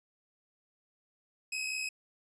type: tone pair together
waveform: sawtooth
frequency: 2535 / 2600 Hz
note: D#7 / E7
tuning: +32 / -24 cents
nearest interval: unison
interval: 44 cents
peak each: -31 / -37 dBFS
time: 1.52-1.89 s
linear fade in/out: 5 ms
effects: resampled to 22050 Hz